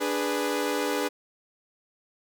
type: chord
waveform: sawtooth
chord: G# diminished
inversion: second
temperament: equal with one note detuned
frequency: 293.7 / 412.9 / 493.9 Hz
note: D4 / G#4 / B4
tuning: 0 / -10 / 0 cents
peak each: -26 dBFS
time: 0-1.09 s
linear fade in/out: 20 ms
effects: none